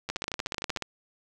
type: two click trains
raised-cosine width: 0.2 ms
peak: -16 / -13 dBFS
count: 10 / 13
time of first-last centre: 0.09-0.772 / 0.1-0.823 s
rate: 13.2 / 16.6 Hz
effects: none